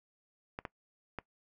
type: clicks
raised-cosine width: 0.5 ms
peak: -23 dBFS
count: 3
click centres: 0.589 / 0.652 / 1.187 s
effects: noise-tail reverb RT60 0.1 s tail -20 dB re dry